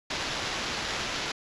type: noise with sample-and-hold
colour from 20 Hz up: white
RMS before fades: -32 dBFS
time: 0.1-1.32 s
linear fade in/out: 5 ms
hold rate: 8820 Hz
effects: resampled to 22050 Hz